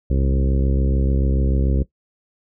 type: harmonic tone with a mistuned harmonic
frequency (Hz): 66.9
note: C2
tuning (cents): +39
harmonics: 1 / 2 / 3 / 4 / 5 / 6 / 7 / 8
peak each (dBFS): -17 / -23 / -27 / -29 / -31 / -33 / -34 / -35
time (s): 0.1-1.83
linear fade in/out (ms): 5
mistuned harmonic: 1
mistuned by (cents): -51
effects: noise-tail reverb RT60 0.1 s tail -17 dB re dry